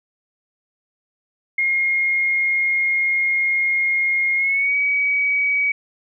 sine tone with pitch glide, 2141 to 2268 Hz, C7 to C#7, +39 to +39 cents, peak -16 dBFS, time 1.58-5.72 s, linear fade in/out 5 ms, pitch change +100 cents, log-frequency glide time 4.36-4.76 s, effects none

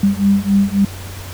sine beating tone pair, 196.9 / 200.6 Hz, G3 / G3, +8 / +40 cents, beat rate 3.7 Hz, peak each -14 dBFS, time 0.03-0.85 s, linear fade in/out 5 ms, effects added 93 Hz sine -29 dBFS peak until 1.33 s + pink hiss -34 dBFS RMS until 1.33 s

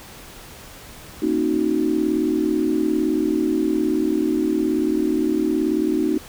sine chord, D# minor seventh, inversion second, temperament equal with one note detuned, 233.1 / 270.9 / 311.1 / 370 Hz, A#3 / C#4 / D#4 / F#4, 0 / -40 / 0 / 0 cents, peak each -26 / -25 / -20 / -24 dBFS, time 1.22-6.18 s, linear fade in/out 5 ms, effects pink hiss -41 dBFS RMS until 6.28 s

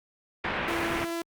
white low-pass noise, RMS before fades -30 dBFS, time 0.44-1.05 s, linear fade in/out 5 ms, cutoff 2500 Hz, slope 24 dB/octave
sawtooth tone, 336.4 Hz, E4, 35 cents sharp, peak -26 dBFS, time 0.68-1.22 s, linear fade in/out 2 ms
effects Opus 48 kbps

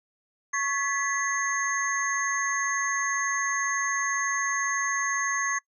sine tone cluster, 1106 / 1706 / 1978 / 6400 Hz, C#6 / G#6 / B6 / G8, -4 / +46 / +2 / +35 cents, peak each -30 dBFS, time 0.53-5.59 s, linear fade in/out 10 ms, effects noise-tail reverb RT60 0.1 s tail -24 dB re dry

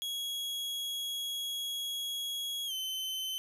40% pulse tone with pitch glide, 3322 to 3064 Hz, G#7 to G7, 0 to -40 cents, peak -33 dBFS, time 0.02-3.38 s, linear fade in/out 0 ms, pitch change -140 cents, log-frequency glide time 2.66-2.73 s, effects none

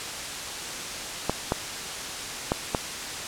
clicks, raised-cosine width 1 ms, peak -8 dBFS, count 4, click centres 1.296 / 1.521 / 2.519 / 2.748 s, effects white hiss -33 dBFS RMS until 3.27 s + low-pass 8000 Hz 12 dB/octave

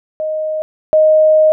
sine tone pair in turn, 622.3 / 622.3 Hz, D#5 / D#5, 0 / 0 cents, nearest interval unison, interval 0 cents, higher neither, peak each -16 / -6 dBFS, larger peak second, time 0.2-0.62 / 0.93-1.52 s, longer second, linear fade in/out 0 ms, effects none

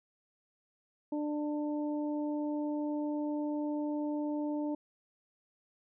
harmonic tone, 297.3 Hz, D4, 21 cents sharp, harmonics 1 / 2 / 3, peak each -32 / -40 / -45 dBFS, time 1.12-4.75 s, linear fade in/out 5 ms, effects none

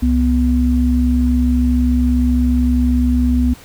sine tone pair together, 66.62 / 246.9 Hz, C2 / B3, +32 / 0 cents, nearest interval octave + major seventh, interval 2268 cents, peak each -14 dBFS, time 0.02-3.54 s, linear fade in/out 10 ms, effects pink hiss -41 dBFS RMS until 3.64 s

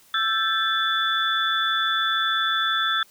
sine tone cluster, 1330 / 1577 / 1743 / 3469 Hz, E6 / G6 / A6 / A7, +15 / +10 / -17 / -25 cents, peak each -24 / -28 / -29 / -24 dBFS, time 0.14-3.03 s, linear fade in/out 2 ms, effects white hiss -55 dBFS RMS until 3.1 s

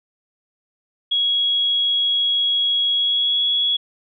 sine tone with pitch glide, 3322 to 3357 Hz, G#7 to G#7, 0 to +18 cents, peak -16 dBFS, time 1.11-3.77 s, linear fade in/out 10 ms, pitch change +18 cents, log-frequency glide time 2.91-3.44 s, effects none

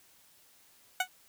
15% pulse tone with exponential decay, 740 Hz, F#5, in tune, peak -17 dBFS, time 1-1.08 s, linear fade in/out 5 ms, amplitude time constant 17 ms, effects white hiss -62 dBFS RMS until 1.28 s

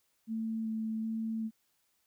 sine tone with vibrato, 222 Hz, A3, 16 cents sharp, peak -32 dBFS, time 0.27-1.51 s, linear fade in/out 50 ms, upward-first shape square, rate 1.3 Hz, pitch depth 9 cents each way, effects white hiss -75 dBFS RMS until 2.06 s

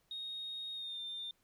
sine tone with pitch glide, 3729 to 3602 Hz, A#7 to A7, 0 to +40 cents, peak -39 dBFS, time 0.11-1.31 s, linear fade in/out 2 ms, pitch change -60 cents, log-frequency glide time 0.74-1 s, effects tanh soft clip ceiling -36 dBFS + pink hiss -75 dBFS RMS until 1.43 s

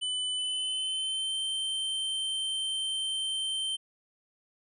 square tone with pitch glide, 3000 to 3115 Hz, F#7 to G7, +23 to -12 cents, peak -30 dBFS, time 0.01-3.77 s, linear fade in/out 20 ms, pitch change +65 cents, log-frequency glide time 0.36-1.39 s, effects resampled to 24000 Hz

